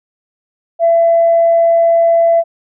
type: tone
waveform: sine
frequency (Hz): 671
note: E5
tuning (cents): +31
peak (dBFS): -6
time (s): 0.79-2.44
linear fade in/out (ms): 50
effects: tanh soft clip ceiling -2 dBFS